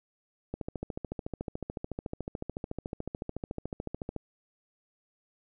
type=click train; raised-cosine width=2 ms; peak=-21 dBFS; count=51; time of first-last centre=0.54-4.163 s; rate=13.8 Hz; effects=none